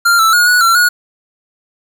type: tone with pitch steps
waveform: square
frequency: 1391 / 1322 / 1439 / 1467 / 1357 / 1448 Hz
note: F6 / E6 / F#6 / F#6 / E6 / F#6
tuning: -7 / +5 / -49 / -15 / +50 / -38 cents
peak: -8 dBFS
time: 0.05-0.89 s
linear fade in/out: 10 ms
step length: 140 ms
effects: 7-bit